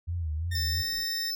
sine tone with vibrato, 81.5 Hz, E2, 19 cents flat, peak -28 dBFS, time 0.07-0.83 s, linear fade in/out 20 ms, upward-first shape sine, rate 2.9 Hz, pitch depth 120 cents each way
sawtooth tone with pitch glide, 1824 to 1858 Hz, A#6 to A#6, -38 to -6 cents, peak -32 dBFS, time 0.51-1.31 s, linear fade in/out 10 ms, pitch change +32 cents, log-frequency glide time 0.61-0.9 s
square tone, 5274 Hz, E8, in tune, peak -30 dBFS, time 0.55-1.35 s, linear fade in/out 2 ms
brown noise, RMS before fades -48 dBFS, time 0.77-1.04 s, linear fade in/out 2 ms
effects none

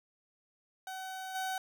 30% pulse tone with level steps, 756 Hz, F#5, 37 cents sharp, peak -37 / -31 dBFS, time 0.87-1.58 s, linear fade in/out 2 ms, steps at 1.34 s, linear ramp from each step 20 ms, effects none

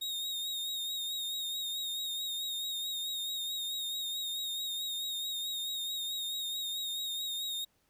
40% pulse tone with vibrato, 3729 Hz, A#7, in tune, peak -33 dBFS, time 0.01-7.65 s, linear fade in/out 10 ms, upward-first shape sine, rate 4.6 Hz, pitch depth 40 cents each way, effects pink hiss -73 dBFS RMS until 7.89 s

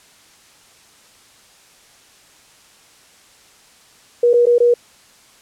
sine tone with dropouts, 480 Hz, B4, 49 cents flat, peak -9 dBFS, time 4.23-4.74 s, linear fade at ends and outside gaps 5 ms, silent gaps 4.333-4.338 / 4.457-4.467 / 4.583-4.602 s, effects white hiss -49 dBFS RMS until 5.41 s + low-pass 9000 Hz 12 dB/octave

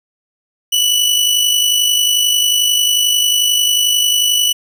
sawtooth tone with amplitude modulation, 2960 Hz, F#7, in tune, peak -6 dBFS, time 0.72-4.53 s, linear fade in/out 10 ms, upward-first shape sine, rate 51.2 Hz, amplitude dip 45%, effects none

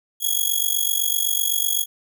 5% pulse tone with amplitude modulation, 3327 Hz, G#7, 2 cents sharp, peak -7 dBFS, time 0.2-1.86 s, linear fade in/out 50 ms, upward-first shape sine, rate 47.9 Hz, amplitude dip 85%, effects none

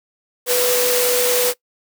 sine tone in noise, 493.9 Hz, B4, in tune, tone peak -17 dBFS, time 0.46-1.54 s, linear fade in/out 50 ms, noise white, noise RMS -19 dBFS, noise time 0.46-1.54 s, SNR -1 dB, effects noise-tail reverb RT60 0.1 s tail -21 dB re dry + high-pass 300 Hz 12 dB/octave

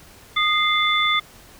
sine tone cluster, 1235 / 2090 / 3499 Hz, D#6 / C7 / A7, -13 / -2 / -10 cents, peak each -21 dBFS, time 0.36-1.2 s, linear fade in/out 10 ms, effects pink hiss -47 dBFS RMS until 1.59 s

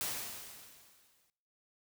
white noise with exponential decay, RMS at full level -35 dBFS, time 0.01-1.3 s, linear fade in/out 0 ms, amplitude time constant 280 ms, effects noise-tail reverb RT60 0.7 s tail -20 dB re dry

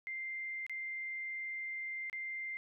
sine tone with dropouts, 2093 Hz, C7, in tune, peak -38 dBFS, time 0.07-2.57 s, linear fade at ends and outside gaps 0 ms, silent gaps 0.665-0.696 / 2.098-2.129 s, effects none

